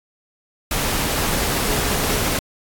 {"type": "tone in noise", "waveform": "sine", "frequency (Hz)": 420.5, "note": "G#4", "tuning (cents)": 22, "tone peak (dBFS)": -30, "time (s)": [1.65, 2.22], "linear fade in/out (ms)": 2, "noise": "pink", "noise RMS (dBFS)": -21, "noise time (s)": [0.71, 2.39], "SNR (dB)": -12, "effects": ["AAC 64 kbps"]}